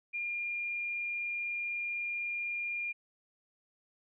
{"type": "tone", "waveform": "sine", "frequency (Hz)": 2408, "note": "D7", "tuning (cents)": 43, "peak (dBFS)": -33, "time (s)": [0.13, 2.93], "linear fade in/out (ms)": 20, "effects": []}